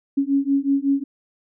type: beating tone pair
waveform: sine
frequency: 274.5 / 279.9 Hz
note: C#4 / C#4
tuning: -17 / +17 cents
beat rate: 5.4 Hz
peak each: -20 dBFS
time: 0.17-1.04 s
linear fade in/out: 10 ms
effects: none